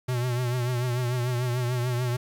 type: tone with vibrato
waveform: square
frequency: 123.47 Hz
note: B2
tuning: in tune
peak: -25 dBFS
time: 0.08-2.17 s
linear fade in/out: 10 ms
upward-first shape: triangle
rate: 6.8 Hz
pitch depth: 69 cents each way
effects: 9-bit